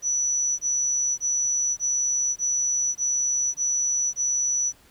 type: tone bursts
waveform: sine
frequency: 5920 Hz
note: F#8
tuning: in tune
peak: -21 dBFS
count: 8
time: 0.02-4.727 s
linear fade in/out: 50 ms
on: 570 ms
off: 21 ms
effects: pink hiss -56 dBFS RMS until 4.9 s